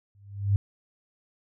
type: tone with exponential growth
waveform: sine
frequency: 100 Hz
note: G2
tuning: 35 cents sharp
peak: -16 dBFS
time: 0.15-0.56 s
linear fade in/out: 0 ms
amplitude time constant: 87 ms
effects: none